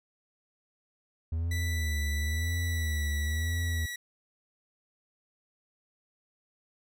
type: tone with vibrato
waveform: triangle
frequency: 79.6 Hz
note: D#2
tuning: 40 cents sharp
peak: -26 dBFS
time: 1.32-3.86 s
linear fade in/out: 5 ms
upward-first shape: sine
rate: 0.98 Hz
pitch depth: 130 cents each way
type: tone with pitch glide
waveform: sawtooth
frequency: 1975.5 to 1938.2 Hz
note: B6 to B6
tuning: 0 to -33 cents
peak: -32 dBFS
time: 1.51-3.96 s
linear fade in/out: 5 ms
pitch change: -33 cents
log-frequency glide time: 2.11-3.67 s
effects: none